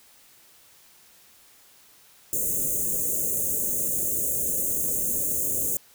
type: band-stop noise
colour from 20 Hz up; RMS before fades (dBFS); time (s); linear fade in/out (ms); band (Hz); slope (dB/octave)
white; -26; 2.33-5.77; 0; 610 to 6400; 96
effects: white hiss -55 dBFS RMS until 5.94 s